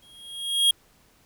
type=tone with exponential growth; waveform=square; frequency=3270 Hz; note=G#7; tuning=28 cents flat; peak=-15 dBFS; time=0.02-0.71 s; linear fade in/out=5 ms; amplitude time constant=150 ms; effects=pink hiss -60 dBFS RMS until 1.25 s